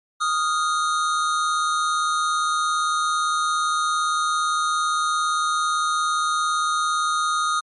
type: tone pair together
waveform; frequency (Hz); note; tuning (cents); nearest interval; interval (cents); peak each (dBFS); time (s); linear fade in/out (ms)
square; 1242.4 / 1400; D#6 / F6; -3 / +4; major second; 207; -21 / -28; 0.2-7.61; 20
effects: MP3 48 kbps

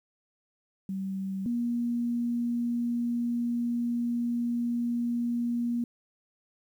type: tone pair in turn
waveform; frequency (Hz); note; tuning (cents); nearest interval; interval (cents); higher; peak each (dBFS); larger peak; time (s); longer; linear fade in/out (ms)
sine; 192.5 / 238; G3 / A#3; -31 / +36; major third; 367; second; -30 / -26; second; 0.89-1.46 / 1.46-5.84; second; 2
effects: 10-bit

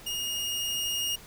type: tone with level ramp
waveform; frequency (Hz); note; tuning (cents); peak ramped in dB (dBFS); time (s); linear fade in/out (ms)
sawtooth; 2852; F7; +36; -27 to -24; 0.06-1.16; 10
effects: pink hiss -49 dBFS RMS until 1.26 s

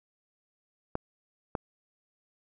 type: clicks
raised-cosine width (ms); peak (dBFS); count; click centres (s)
1; -16; 2; 0.954 / 1.552
effects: none

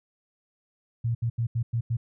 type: tone bursts at uneven times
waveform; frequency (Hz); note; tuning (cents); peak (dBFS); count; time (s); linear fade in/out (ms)
sine; 116.54; A#2; 0; -23; 6; 1.04-1.15 / 1.22-1.3 / 1.38-1.47 / 1.55-1.63 / 1.73-1.81 / 1.9-1.97; 10
effects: none

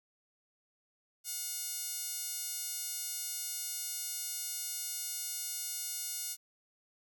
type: tone with high-pass filter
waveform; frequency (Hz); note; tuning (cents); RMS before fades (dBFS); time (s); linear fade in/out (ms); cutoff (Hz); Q
sawtooth; 720; F#5; -47; -39; 1.24-6.37; 50; 6600; 0.91
effects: none

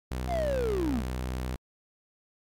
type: tone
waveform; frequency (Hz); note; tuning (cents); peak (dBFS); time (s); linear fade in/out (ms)
sawtooth; 63.2; B1; +41; -27; 0.11-1.56; 5
type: linear sweep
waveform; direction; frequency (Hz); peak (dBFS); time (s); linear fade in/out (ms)
triangle; down; 728 to 194.3; -25; 0.27-1.03; 50
effects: AAC 64 kbps

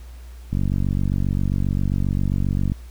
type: click train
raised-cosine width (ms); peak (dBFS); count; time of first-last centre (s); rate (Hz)
5; -10; 105; 0.53-2.719; 47.5
effects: added 60 Hz sine -36 dBFS peak until 2.9 s + pink hiss -52 dBFS RMS until 2.9 s

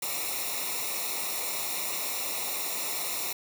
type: noise with comb filter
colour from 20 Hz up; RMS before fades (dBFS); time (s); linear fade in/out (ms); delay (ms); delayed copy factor
white; -32; 0.02-3.33; 5; 0.63; -0.85
effects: none

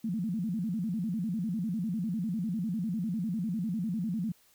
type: tone with vibrato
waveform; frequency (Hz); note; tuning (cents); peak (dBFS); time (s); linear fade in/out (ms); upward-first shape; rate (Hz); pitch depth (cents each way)
sine; 197.9; G3; +17; -29; 0.04-4.32; 5; square; 10; 220
effects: white hiss -64 dBFS RMS until 4.54 s

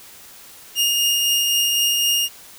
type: tone with tremolo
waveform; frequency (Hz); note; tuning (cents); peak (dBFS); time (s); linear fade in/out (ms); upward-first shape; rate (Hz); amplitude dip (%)
sawtooth; 2837; F7; +27; -12; 0.75-2.29; 50; triangle; 3.9; 25
effects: white hiss -43 dBFS RMS until 2.58 s

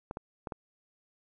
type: clicks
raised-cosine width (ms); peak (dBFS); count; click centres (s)
1; -23; 4; 0.111 / 0.171 / 0.472 / 0.522
effects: none

